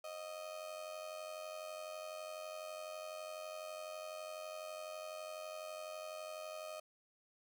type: tone with amplitude modulation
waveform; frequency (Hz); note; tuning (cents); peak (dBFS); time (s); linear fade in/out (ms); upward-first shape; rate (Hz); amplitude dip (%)
35% pulse; 623; D#5; +2; -40; 0.04-6.8; 5; sine; 92; 65
effects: none